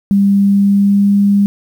sine tone with pitch glide, 199 to 201.2 Hz, G3 to G3, +26 to +45 cents, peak -7 dBFS, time 0.11-1.46 s, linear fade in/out 0 ms, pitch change +19 cents, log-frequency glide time 0.38-1.19 s, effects 7-bit

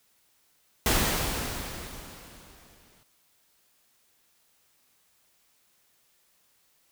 pink noise with exponential decay, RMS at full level -22 dBFS, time 0.86-3.03 s, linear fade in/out 1 ms, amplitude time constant 470 ms, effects white hiss -67 dBFS RMS until 6.91 s

